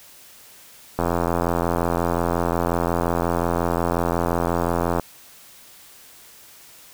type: click train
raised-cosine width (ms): 1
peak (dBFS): -7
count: 344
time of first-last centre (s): 0.99-4.997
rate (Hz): 85.6
effects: white hiss -47 dBFS RMS until 6.93 s